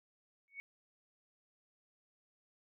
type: tone with exponential growth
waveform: sine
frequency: 2224 Hz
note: C#7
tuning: 5 cents sharp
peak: -39 dBFS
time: 0.48-0.6 s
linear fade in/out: 0 ms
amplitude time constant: 26 ms
effects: none